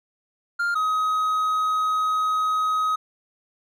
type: tone pair in turn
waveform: triangle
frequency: 1400 / 1263.6 Hz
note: F6 / D#6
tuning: +4 / +26 cents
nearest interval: major second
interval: 178 cents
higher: first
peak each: -19 / -18 dBFS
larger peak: second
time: 0.59-0.75 / 0.75-2.96 s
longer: second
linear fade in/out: 10 ms
effects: none

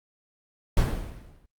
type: noise with exponential decay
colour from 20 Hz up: brown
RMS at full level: -19 dBFS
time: 0.77-1.46 s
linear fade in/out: 2 ms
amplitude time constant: 150 ms
effects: Opus 48 kbps

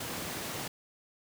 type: high-pass noise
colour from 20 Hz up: pink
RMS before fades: -38 dBFS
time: 0-0.68 s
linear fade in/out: 5 ms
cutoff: 120 Hz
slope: 12 dB/octave
effects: none

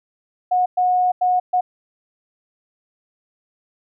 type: tone bursts at uneven times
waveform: sine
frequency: 728 Hz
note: F#5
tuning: 28 cents flat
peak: -14 dBFS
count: 4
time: 0.51-0.66 / 0.77-1.12 / 1.21-1.4 / 1.53-1.61 s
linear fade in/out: 10 ms
effects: none

